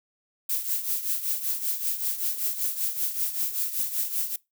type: noise with tremolo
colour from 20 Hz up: violet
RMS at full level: -25 dBFS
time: 0.49-4.36 s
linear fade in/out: 5 ms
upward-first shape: triangle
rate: 5.2 Hz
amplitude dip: 75%
effects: noise-tail reverb RT60 0.2 s tail -22 dB re dry